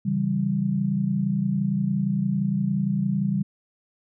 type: chord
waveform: sine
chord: C# diminished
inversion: none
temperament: equal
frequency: 138.59 / 164.81 / 196 Hz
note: C#3 / E3 / G3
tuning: 0 / 0 / 0 cents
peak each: -27 / -28 / -23 dBFS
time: 0.05-3.43 s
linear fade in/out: 10 ms
effects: none